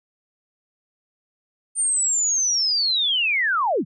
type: linear sweep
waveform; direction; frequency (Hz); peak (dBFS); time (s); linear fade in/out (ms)
sine; down; 9010 to 116.54; -18; 1.75-3.85; 50
effects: none